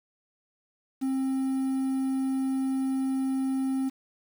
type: tone with quantisation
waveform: triangle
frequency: 265.6 Hz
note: C4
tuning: 26 cents sharp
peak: -23 dBFS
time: 1.01-3.9 s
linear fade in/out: 20 ms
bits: 8
effects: none